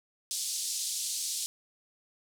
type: band-pass noise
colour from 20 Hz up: white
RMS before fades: -34 dBFS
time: 0.31-1.46 s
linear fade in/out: 0 ms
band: 3900 to 9600 Hz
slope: 24 dB/octave
effects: none